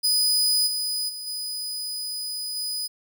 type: tone with level steps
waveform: sawtooth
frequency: 4978 Hz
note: D#8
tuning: in tune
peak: -16 / -22 / -30 / -26 / -24 dBFS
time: 0.03-2.88 s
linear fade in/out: 20 ms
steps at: 0.66 / 1.08 / 1.26 / 2.55 s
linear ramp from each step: 20 ms
effects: none